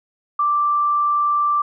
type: tone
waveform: sine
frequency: 1174.7 Hz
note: D6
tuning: in tune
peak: -15 dBFS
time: 0.39-1.62 s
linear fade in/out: 5 ms
effects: none